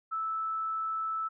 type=tone; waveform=sine; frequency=1313 Hz; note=E6; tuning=7 cents flat; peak=-30 dBFS; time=0.11-1.29 s; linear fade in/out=20 ms; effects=none